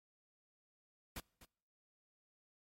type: noise with echo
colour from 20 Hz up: pink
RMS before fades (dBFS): -45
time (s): 1.16-1.2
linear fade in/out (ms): 2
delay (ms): 250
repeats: 1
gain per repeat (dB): -14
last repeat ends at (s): 1.45
effects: noise-tail reverb RT60 0.7 s tail -26 dB re dry + MP3 64 kbps